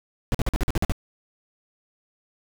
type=noise bursts; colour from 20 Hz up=brown; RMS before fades=-21 dBFS; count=9; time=0.32-0.921 s; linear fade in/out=0 ms; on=25 ms; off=47 ms; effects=none